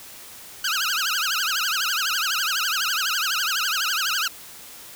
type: tone with vibrato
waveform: 15% pulse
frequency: 1426 Hz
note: F6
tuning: 36 cents sharp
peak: -15 dBFS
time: 0.64-4.28 s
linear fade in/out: 5 ms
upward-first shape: triangle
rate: 12 Hz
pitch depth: 270 cents each way
effects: white hiss -42 dBFS RMS until 4.95 s